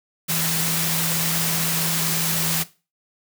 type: tone in noise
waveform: sine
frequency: 164.1 Hz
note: E3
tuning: 8 cents flat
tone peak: -27 dBFS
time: 0.28-2.64 s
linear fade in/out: 20 ms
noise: white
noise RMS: -23 dBFS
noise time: 0.28-2.64 s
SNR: -7 dB
effects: noise-tail reverb RT60 0.3 s tail -17 dB re dry + high-pass 100 Hz 12 dB/octave